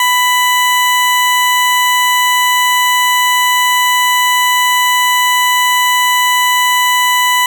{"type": "tone", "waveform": "20% pulse", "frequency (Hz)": 993, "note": "B5", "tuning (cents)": 9, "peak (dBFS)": -4, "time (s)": [0, 7.46], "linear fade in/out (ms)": 2, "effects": []}